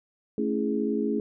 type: chord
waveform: sine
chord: A major seventh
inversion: none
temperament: equal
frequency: 220 / 277.2 / 329.6 / 415.3 Hz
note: A3 / C#4 / E4 / G#4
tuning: 0 / 0 / 0 / 0 cents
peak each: -28 / -30 / -32 / -29 dBFS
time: 0.38-1.2 s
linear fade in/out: 2 ms
effects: none